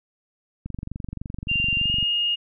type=click train; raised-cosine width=5 ms; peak=-19 dBFS; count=33; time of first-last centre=0.66-2.028 s; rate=23.4 Hz
type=tone with pitch glide; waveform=sine; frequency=2784 to 2849 Hz; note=F7 to F7; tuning=-6 to +34 cents; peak=-20 dBFS; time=1.48-2.36 s; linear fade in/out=20 ms; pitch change=+40 cents; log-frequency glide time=1.79-1.91 s
effects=none